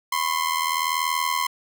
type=ring-modulated tone; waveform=sawtooth; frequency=1042 Hz; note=C6; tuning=7 cents flat; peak=-15 dBFS; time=0.12-1.47 s; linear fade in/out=5 ms; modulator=40.4 Hz; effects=none